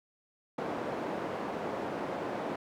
white band-pass noise, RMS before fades -36 dBFS, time 0.58-2.56 s, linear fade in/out 5 ms, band 200 to 700 Hz, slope 12 dB/octave, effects none

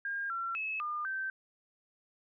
sine tone with pitch steps, 1613 / 1359 / 2589 / 1208 / 1553 Hz, G6 / F6 / E7 / D6 / G6, +49 / -48 / -32 / +48 / -17 cents, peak -33 dBFS, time 0.05-1.3 s, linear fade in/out 2 ms, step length 250 ms, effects none

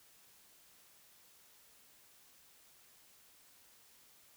silence, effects white hiss -64 dBFS RMS until 4.36 s

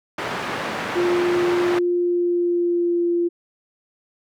white band-pass noise, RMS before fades -27 dBFS, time 0.18-1.79 s, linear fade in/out 5 ms, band 130 to 1600 Hz, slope 12 dB/octave
sine tone with pitch glide, 351.9 to 345.1 Hz, F4 to F4, +13 to -21 cents, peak -17 dBFS, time 0.95-3.29 s, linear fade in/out 20 ms, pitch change -34 cents, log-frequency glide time 1.93-3.06 s
effects none

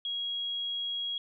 sine tone, 3300 Hz, G#7, 12 cents flat, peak -31 dBFS, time 0.05-1.18 s, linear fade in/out 2 ms, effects none

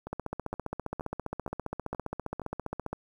two click trains, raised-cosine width 1 ms, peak -24 / -19 dBFS, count 6 / 43, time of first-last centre 0.07-2.417 / 0.13-2.93 s, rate 2.13 / 15 Hz, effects 9-bit

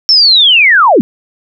sine linear sweep, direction down, 5440 to 180 Hz, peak -3 dBFS, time 0.09-1.01 s, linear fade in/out 0 ms, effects none

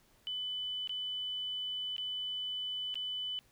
sine tone with dropouts, 3000 Hz, F#7, 23 cents sharp, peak -35 dBFS, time 0.27-3.39 s, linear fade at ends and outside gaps 0 ms, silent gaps 0.874-0.894 / 1.965-1.981 / 2.942-2.955 s, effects pink hiss -67 dBFS RMS until 3.51 s

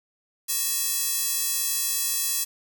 square tone with high-pass filter, 370.7 Hz, F#4, 3 cents sharp, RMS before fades -26 dBFS, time 0.48-2.45 s, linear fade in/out 20 ms, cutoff 7500 Hz, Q 0.72, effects 7-bit

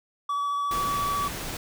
triangle tone with vibrato, 1143 Hz, D6, 47 cents flat, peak -23 dBFS, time 0.29-1.28 s, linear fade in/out 5 ms, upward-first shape sine, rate 14 Hz, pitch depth 9 cents each way
pink noise, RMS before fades -34 dBFS, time 0.71-1.57 s, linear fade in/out 2 ms
effects none

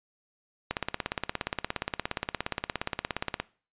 click train, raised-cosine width 0.3 ms, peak -12 dBFS, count 47, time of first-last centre 0.71-3.4 s, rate 17.1 Hz, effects noise-tail reverb RT60 0.4 s tail -21 dB re dry + resampled to 8000 Hz

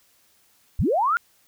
sine linear sweep, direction up, 36.71 to 1457 Hz, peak -18 dBFS, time 0.79-1.17 s, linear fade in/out 0 ms, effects white hiss -61 dBFS RMS until 1.47 s

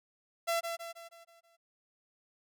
sawtooth tone with echo, 674 Hz, E5, 38 cents sharp, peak -25 dBFS, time 0.47-0.61 s, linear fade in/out 20 ms, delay 160 ms, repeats 6, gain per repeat -6 dB, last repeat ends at 1.57 s, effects none

